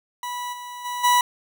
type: tone with level steps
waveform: 40% pulse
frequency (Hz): 980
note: B5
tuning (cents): -14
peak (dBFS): -27 / -33 / -26 / -14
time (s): 0.23-1.21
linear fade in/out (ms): 2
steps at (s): 0.52 / 0.84 / 1.03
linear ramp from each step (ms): 20
effects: none